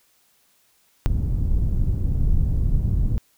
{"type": "low-pass noise", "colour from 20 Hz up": "pink", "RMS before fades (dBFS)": -20, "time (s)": [1.06, 3.18], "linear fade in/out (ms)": 0, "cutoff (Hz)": 110, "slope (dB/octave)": 12, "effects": ["white hiss -62 dBFS RMS until 3.37 s"]}